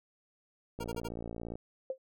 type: click train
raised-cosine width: 2 ms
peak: -27 dBFS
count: 45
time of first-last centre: 0.79-1.555 s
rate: 57.5 Hz
type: tone bursts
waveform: 25% pulse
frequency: 466.2 Hz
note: A#4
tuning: in tune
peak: -34 dBFS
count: 4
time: 0.8-1.084 s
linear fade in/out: 10 ms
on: 41 ms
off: 40 ms
type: tone with exponential decay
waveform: sine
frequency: 525 Hz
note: C5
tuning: 6 cents sharp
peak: -28 dBFS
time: 1.9-1.98 s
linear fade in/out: 2 ms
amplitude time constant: 17 ms
effects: none